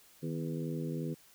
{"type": "harmonic tone with a mistuned harmonic", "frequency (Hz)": 82.7, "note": "E2", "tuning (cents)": 6, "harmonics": [2, 3, 4, 5, 6], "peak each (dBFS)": [-36, -40, -42, -44, -46], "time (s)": [0.22, 1.15], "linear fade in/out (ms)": 20, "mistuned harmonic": 2, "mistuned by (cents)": -92, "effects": ["white hiss -61 dBFS RMS until 1.34 s"]}